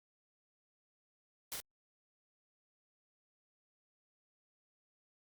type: noise with echo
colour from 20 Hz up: white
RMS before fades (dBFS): -41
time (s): 1.52-1.56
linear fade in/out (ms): 0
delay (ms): 42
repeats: 1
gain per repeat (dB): -2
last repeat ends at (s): 1.602
effects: Opus 48 kbps